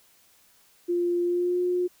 sine tone with pitch glide, 349.2 to 358.2 Hz, F4 to F4, 0 to +44 cents, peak -22 dBFS, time 0.88-1.88 s, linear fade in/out 20 ms, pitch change +44 cents, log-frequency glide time 1.23-1.6 s, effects white hiss -60 dBFS RMS until 2 s

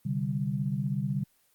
sine chord, C suspended second, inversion none, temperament equal, 130.81 / 146.83 / 196 Hz, C3 / D3 / G3, 0 / 0 / 0 cents, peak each -32 / -31 / -32 dBFS, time 0.05-1.24 s, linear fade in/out 10 ms, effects white hiss -67 dBFS RMS until 1.54 s + Opus 24 kbps

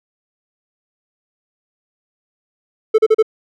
triangle tone bursts, 438.1 Hz, A4, 7 cents flat, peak -5 dBFS, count 4, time 2.94-3.227 s, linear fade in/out 10 ms, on 44 ms, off 37 ms, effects none

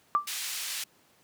sine tone with exponential decay, 1174.7 Hz, D6, in tune, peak -17 dBFS, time 0.15-0.29 s, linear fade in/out 0 ms, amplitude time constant 29 ms
pink band-pass noise, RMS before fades -35 dBFS, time 0.27-0.84 s, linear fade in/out 5 ms, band 2600 to 14000 Hz, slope 12 dB/octave
effects pink hiss -63 dBFS RMS until 1.23 s + high-pass 150 Hz 12 dB/octave

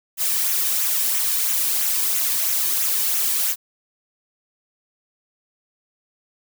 blue noise with flanger, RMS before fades -21 dBFS, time 0.17-3.56 s, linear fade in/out 50 ms, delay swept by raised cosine 0.21 to 1.51 ms, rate 3 Hz, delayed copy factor -0.5, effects none

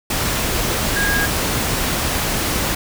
sine tone in noise, 1634 Hz, G#6, 29 cents flat, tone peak -18 dBFS, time 0.96-1.26 s, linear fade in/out 5 ms, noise pink, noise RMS -20 dBFS, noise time 0.1-2.75 s, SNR -1 dB, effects none

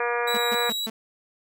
harmonic tone, 239 Hz, A#3, 43 cents sharp, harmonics 2 / 3 / 4 / 5 / 6 / 7 / 8 / 9 / 10, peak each -27 / -32 / -31 / -32 / -34 / -31 / -37 / -38 / -36 dBFS, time 0-0.7 s, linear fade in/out 2 ms
40% pulse tone with vibrato, 3889 Hz, B7, 27 cents flat, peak -25 dBFS, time 0.27-0.87 s, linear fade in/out 10 ms, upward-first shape triangle, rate 3.8 Hz, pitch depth 15 cents each way
sawtooth tone bursts, 222.5 Hz, A3, 20 cents sharp, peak -26 dBFS, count 4, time 0.34-0.9 s, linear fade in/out 5 ms, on 35 ms, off 140 ms
effects none

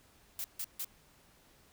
blue noise bursts, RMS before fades -38 dBFS, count 3, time 0.39-0.846 s, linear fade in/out 2 ms, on 52 ms, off 150 ms, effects pink hiss -64 dBFS RMS until 1.72 s

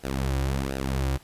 sawtooth tone with flanger, 67 Hz, C2, 42 cents sharp, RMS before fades -27 dBFS, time 0.03-1.18 s, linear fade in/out 20 ms, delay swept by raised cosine 0.89 to 4.69 ms, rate 1.4 Hz, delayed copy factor -0.8, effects pink hiss -54 dBFS RMS until 1.23 s + resampled to 32000 Hz

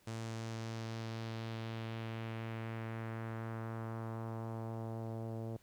sawtooth tone with low-pass filter sweep, 113 Hz, A2, 47 cents sharp, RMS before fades -42 dBFS, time 0.07-5.57 s, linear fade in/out 5 ms, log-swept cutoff 8000 to 570 Hz, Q 1.5, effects pink hiss -68 dBFS RMS until 5.62 s

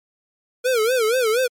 square tone with vibrato, 473.1 Hz, A#4, 26 cents sharp, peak -17 dBFS, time 0.64-1.48 s, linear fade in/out 20 ms, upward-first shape sine, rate 4.2 Hz, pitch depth 170 cents each way, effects MP3 64 kbps

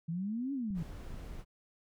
sine exponential two-way sweep, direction up then down, 159 to 285.2 to 159 Hz, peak -33 dBFS, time 0.08-0.83 s, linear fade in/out 10 ms, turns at 0.53 s
clicks, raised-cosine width 5 ms, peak -34 dBFS, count 4, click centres 0.706 / 0.826 / 1.106 / 1.143 s
brown noise, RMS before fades -44 dBFS, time 0.74-1.45 s, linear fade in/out 50 ms
effects none

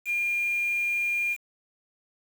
sine tone with quantisation, 2408 Hz, D7, 43 cents sharp, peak -24 dBFS, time 0.05-1.37 s, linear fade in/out 50 ms, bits 7, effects none

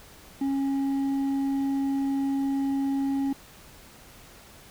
sine tone with hard clipping, 274 Hz, C#4, 20 cents flat, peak -25 dBFS, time 0.41-3.33 s, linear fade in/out 5 ms, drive 4 dB, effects pink hiss -50 dBFS RMS until 4.7 s

